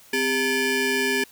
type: ring-modulated tone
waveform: 25% pulse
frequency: 659.3 Hz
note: E5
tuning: in tune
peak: -14 dBFS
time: 0.13-1.24 s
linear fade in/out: 5 ms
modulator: 1060 Hz
effects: white hiss -51 dBFS RMS until 1.31 s